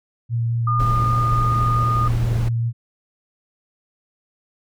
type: tone with vibrato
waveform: sine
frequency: 116.54 Hz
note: A#2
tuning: in tune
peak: -18 dBFS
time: 0.29-2.73 s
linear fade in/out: 50 ms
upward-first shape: square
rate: 4.7 Hz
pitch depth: 8 cents each way
type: tone with pitch glide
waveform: sine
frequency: 1216 to 1225.2 Hz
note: D#6 to D#6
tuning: -40 to -27 cents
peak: -19 dBFS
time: 0.67-2.08 s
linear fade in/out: 5 ms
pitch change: +13 cents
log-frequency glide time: 0.89-1.5 s
type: noise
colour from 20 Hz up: brown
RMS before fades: -25 dBFS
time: 0.79-2.49 s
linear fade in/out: 10 ms
effects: none

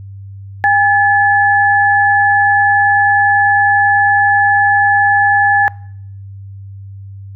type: tone pair together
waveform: sine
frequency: 810 / 1720.2 Hz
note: G#5 / A6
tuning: -43 / -40 cents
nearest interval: octave + minor second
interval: 1303 cents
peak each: -10 dBFS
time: 0.64-5.68 s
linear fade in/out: 0 ms
effects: noise-tail reverb RT60 0.7 s tail -23 dB re dry + added 98 Hz sine -28 dBFS peak until 7.35 s

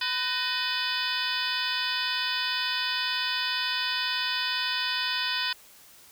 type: harmonic tone with a mistuned harmonic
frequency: 501 Hz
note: B4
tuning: 25 cents sharp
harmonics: 2 / 3 / 4 / 5 / 6 / 7 / 8 / 9 / 10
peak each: -36 / -34 / -35 / -35 / -34 / -33 / -38 / -36 / -35 dBFS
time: 0.01-5.53 s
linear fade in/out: 5 ms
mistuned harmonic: 4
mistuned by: -130 cents
effects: white hiss -53 dBFS RMS until 6.11 s

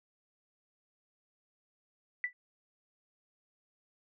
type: tone with exponential decay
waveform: sine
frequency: 1975.5 Hz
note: B6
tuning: in tune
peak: -26 dBFS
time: 2.24-2.33 s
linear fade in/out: 1 ms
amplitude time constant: 19 ms
effects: none

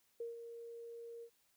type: tone with ADSR envelope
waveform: sine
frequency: 466.2 Hz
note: A#4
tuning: in tune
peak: -39 dBFS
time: 0.2-1.3 s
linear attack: 5 ms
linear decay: 150 ms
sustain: -8 dB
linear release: 72 ms
effects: white hiss -75 dBFS RMS until 1.56 s

